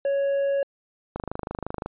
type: tone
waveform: triangle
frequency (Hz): 556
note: C#5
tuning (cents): +5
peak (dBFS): -19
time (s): 0.05-0.63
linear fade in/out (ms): 2
type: click train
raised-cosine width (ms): 1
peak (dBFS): -16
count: 19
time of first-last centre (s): 1.16-1.86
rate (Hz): 25.7
effects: resampled to 8000 Hz